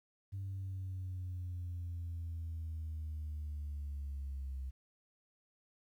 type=linear sweep; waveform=sine; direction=down; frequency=98 to 65.41 Hz; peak=-37 dBFS; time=0.32-4.71 s; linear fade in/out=20 ms; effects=tanh soft clip ceiling -36 dBFS + 12-bit